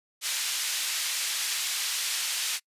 pink band-pass noise, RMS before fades -30 dBFS, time 0.21-2.6 s, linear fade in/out 50 ms, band 2700 to 11000 Hz, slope 12 dB/octave, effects noise-tail reverb RT60 0.1 s tail -26 dB re dry + resampled to 32000 Hz

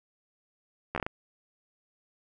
slowing click train, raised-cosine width 0.5 ms, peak -16 dBFS, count 6, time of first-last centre 0.95-1.065 s, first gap 12 ms, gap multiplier 1.33, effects none

